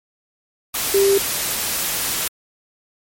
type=tone in noise; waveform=sine; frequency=394.8 Hz; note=G4; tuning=12 cents sharp; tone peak=-12 dBFS; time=0.94-1.18 s; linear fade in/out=5 ms; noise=white; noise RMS=-22 dBFS; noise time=0.74-2.28 s; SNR=+7 dB; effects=MP3 64 kbps